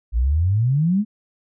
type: exponential sweep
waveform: sine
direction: up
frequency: 54.1 to 220.7 Hz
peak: -15 dBFS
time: 0.12-1.05 s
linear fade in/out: 50 ms
effects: none